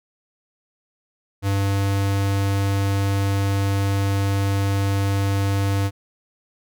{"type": "tone", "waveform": "square", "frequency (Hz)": 98.8, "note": "G2", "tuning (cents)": 14, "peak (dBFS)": -19, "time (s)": [1.42, 5.91], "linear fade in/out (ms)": 50, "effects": []}